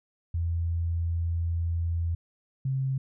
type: tone pair in turn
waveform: sine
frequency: 84.2 / 133.34 Hz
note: E2 / C3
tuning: +37 / +33 cents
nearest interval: minor sixth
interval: 796 cents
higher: second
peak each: -25 / -25 dBFS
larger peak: neither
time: 0.34-2.15 / 2.65-2.98 s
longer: first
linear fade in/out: 5 ms
effects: none